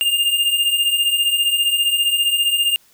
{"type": "beating tone pair", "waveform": "square", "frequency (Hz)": [2800, 2815], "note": ["F7", "F7"], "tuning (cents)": [4, 13], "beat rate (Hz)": 15, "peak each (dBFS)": [-22, -17], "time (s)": [0.01, 2.76], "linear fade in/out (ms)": 0, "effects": ["white hiss -54 dBFS RMS until 2.93 s"]}